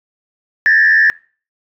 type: tone with frequency modulation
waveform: sine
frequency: 1760 Hz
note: A6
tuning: in tune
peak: -6 dBFS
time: 0.66-1.1 s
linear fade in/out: 0 ms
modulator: 84.8 Hz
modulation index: 1
effects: noise-tail reverb RT60 0.4 s tail -24 dB re dry + tanh soft clip ceiling -3 dBFS